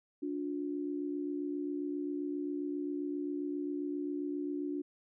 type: tone pair together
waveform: sine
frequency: 290.2 / 357.7 Hz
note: D4 / F4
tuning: -21 / +41 cents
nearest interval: major third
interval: 362 cents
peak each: -35 / -39 dBFS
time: 0.22-4.82 s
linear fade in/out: 10 ms
effects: none